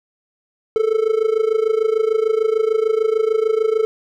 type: tone with amplitude modulation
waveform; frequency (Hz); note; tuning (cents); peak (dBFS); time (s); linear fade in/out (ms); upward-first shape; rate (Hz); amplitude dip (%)
triangle; 440; A4; 0; -9; 0.76-3.85; 0; sine; 26.7; 85
effects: none